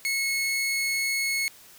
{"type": "tone", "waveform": "sawtooth", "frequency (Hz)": 2186, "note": "C#7", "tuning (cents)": -25, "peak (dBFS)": -21, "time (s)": [0.05, 1.48], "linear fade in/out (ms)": 0, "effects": ["white hiss -51 dBFS RMS until 1.78 s"]}